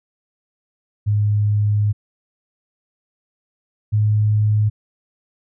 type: tone pair in turn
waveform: sine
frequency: 104.3 / 106.18 Hz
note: G#2 / G#2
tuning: +8 / +39 cents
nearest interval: unison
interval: 31 cents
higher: second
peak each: -14 / -13 dBFS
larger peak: second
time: 1.06-1.93 / 3.92-4.7 s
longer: first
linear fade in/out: 20 ms
effects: none